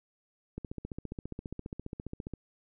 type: click train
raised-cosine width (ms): 3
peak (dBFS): -25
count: 27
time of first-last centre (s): 0.58-2.337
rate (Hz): 14.8
effects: none